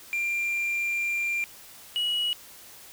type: tone pair in turn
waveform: triangle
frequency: 2382 / 2914 Hz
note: D7 / F#7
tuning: +24 / -27 cents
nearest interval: minor third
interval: 349 cents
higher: second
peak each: -23 / -22 dBFS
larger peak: second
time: 0.13-1.44 / 1.96-2.33 s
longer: first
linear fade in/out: 0 ms
effects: tanh soft clip ceiling -18 dBFS + white hiss -48 dBFS RMS until 2.92 s